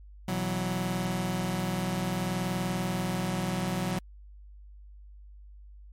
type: chord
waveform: sawtooth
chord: B suspended fourth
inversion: none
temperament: just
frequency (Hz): 123.47 / 164.63 / 185.21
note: B2 / E3 / F#3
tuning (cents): 0 / -2 / +2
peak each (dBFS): -31 / -30 / -26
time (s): 0.28-3.99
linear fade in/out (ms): 5
effects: added 50 Hz sine -46 dBFS peak until 5.92 s + MP3 64 kbps